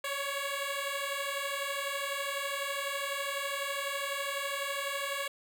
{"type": "beating tone pair", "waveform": "10% pulse", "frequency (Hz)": [552, 564], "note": ["C#5", "C#5"], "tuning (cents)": [-7, 30], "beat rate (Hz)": 12, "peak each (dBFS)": [-28, -27], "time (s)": [0.04, 5.28], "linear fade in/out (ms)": 5, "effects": []}